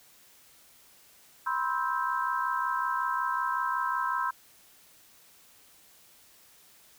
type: chord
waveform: sine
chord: C major seventh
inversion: third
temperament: just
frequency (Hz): 981.1 / 1046.5 / 1308.1 / 1569.8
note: B5 / C6 / E6 / G6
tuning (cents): -12 / 0 / -14 / +2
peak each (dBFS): -32 / -31 / -33 / -34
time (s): 1.46-4.31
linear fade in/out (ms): 10
effects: white hiss -58 dBFS RMS until 6.98 s